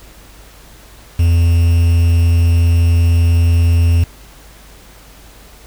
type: tone with quantisation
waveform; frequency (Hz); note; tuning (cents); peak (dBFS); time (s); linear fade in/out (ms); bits
triangle; 84.7; E2; +48; -6; 1.19-4.04; 5; 5
effects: added 50 Hz sine -41 dBFS peak until 5.66 s + pink hiss -42 dBFS RMS until 5.66 s